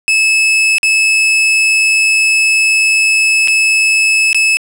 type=tone with dropouts; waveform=40% pulse; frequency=2601 Hz; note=E7; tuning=24 cents flat; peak=-7 dBFS; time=0.08-4.57 s; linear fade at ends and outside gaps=0 ms; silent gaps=0.783-0.831 / 3.475-3.482 / 4.33-4.346 s; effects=low-pass 12000 Hz 12 dB/octave